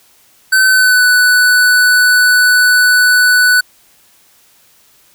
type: tone with pitch glide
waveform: square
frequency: 1528 to 1489.7 Hz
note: G6 to F#6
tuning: -45 to +11 cents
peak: -7 dBFS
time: 0.52-3.61 s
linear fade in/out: 10 ms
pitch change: -44 cents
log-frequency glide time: 0.66-1.04 s
effects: white hiss -49 dBFS RMS until 5.14 s